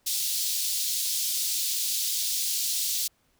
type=high-pass noise; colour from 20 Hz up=pink; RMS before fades=-28 dBFS; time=0.06-3.08 s; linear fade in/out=10 ms; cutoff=3800 Hz; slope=24 dB/octave; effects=pink hiss -68 dBFS RMS until 3.39 s